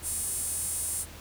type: tone with high-pass filter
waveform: sawtooth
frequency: 424.9 Hz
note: G#4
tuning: 40 cents sharp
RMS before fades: -32 dBFS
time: 0.02-1.06 s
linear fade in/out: 50 ms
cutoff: 9200 Hz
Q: 4.8
effects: added 80 Hz sine -47 dBFS peak until 1.2 s + pink hiss -47 dBFS RMS until 1.2 s